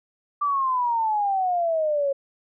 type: exponential sweep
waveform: sine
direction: down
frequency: 1179 to 546 Hz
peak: -20 dBFS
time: 0.41-2.13 s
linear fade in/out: 10 ms
effects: none